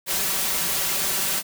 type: noise with comb filter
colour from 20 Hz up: white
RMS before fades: -24 dBFS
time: 0.06-1.43 s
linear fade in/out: 50 ms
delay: 5.2 ms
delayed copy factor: +0.9
effects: none